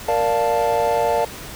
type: chord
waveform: triangle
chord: Bb major seventh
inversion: none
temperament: equal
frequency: 466.2 / 587.3 / 698.5 / 880 Hz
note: Bb4 / D5 / F5 / A5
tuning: 0 / 0 / 0 / 0 cents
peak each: -20 dBFS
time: 0.08-1.25 s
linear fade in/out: 5 ms
effects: pink hiss -35 dBFS RMS until 1.55 s